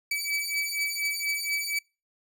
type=beating tone pair; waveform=sawtooth; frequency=2292 / 2296.2 Hz; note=D7 / D7; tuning=-43 / -40 cents; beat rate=4.2 Hz; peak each=-27 dBFS; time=0.11-1.79 s; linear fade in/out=5 ms; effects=noise-tail reverb RT60 0.3 s tail -26 dB re dry